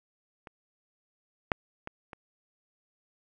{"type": "clicks", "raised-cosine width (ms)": 0.5, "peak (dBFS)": [-29, -9, -22, -27], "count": 4, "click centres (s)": [0.472, 1.518, 1.874, 2.132], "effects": []}